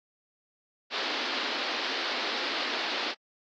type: band-pass noise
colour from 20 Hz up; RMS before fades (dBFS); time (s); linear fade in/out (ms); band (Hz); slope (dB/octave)
white; -32; 0.9-3.15; 50; 240 to 4700; 48
effects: AAC 48 kbps